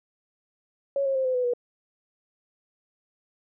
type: tone with pitch steps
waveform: sine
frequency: 555 / 540.4 / 526.3 / 512.5 / 499 / 486 Hz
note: C#5 / C#5 / C5 / C5 / B4 / B4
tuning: +2 / -44 / +10 / -36 / +18 / -28 cents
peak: -22 dBFS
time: 0.96-1.536 s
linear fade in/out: 2 ms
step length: 96 ms
effects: none